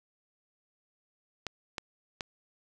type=clicks; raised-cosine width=0.2 ms; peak=-17 dBFS; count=3; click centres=1.467 / 1.782 / 2.208 s; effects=none